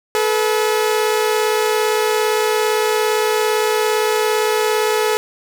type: tone pair together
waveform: sawtooth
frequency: 430 / 487.6 Hz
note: A4 / B4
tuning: -40 / -22 cents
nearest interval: major second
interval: 218 cents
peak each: -12 / -17 dBFS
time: 0.15-5.17 s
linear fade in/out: 0 ms
effects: none